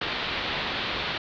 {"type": "low-pass noise", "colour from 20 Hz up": "white", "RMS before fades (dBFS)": -30, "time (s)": [0.01, 1.18], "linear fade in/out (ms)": 5, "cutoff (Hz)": 4100, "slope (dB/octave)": 48, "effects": []}